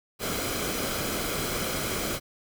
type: noise with comb filter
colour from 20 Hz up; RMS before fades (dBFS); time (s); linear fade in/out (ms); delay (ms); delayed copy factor
pink; -30; 0.19-2.2; 50; 1.1; -0.5
effects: none